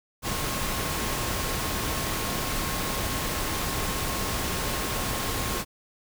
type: tone in noise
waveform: sine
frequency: 1079 Hz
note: C#6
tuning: 47 cents flat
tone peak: -38 dBFS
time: 0.22-5.65 s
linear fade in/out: 50 ms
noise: pink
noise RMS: -29 dBFS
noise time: 0.22-5.65 s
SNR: -12 dB
effects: none